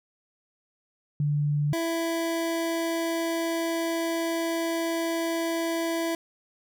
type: tone pair in turn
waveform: sine / 25% pulse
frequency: 146.83 / 331.8 Hz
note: D3 / E4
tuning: 0 / +11 cents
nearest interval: octave + major second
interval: 1411 cents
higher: second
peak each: -22 dBFS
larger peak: neither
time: 1.2-1.73 / 1.73-6.15 s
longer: second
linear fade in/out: 2 ms
effects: none